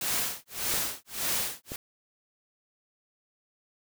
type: noise with tremolo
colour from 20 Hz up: white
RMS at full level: -28 dBFS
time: 0.01-1.76 s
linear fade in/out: 2 ms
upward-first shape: sine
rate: 1.7 Hz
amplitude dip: 100%
type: clicks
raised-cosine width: 2 ms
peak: -24 dBFS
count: 2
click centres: 0.739 / 1.719 s
effects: none